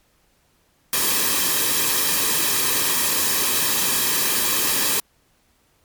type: noise with comb filter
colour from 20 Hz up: white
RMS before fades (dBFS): -20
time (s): 0.93-5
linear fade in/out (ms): 2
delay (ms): 1.4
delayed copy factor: -0.6
effects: pink hiss -62 dBFS RMS until 5.84 s + MP3 96 kbps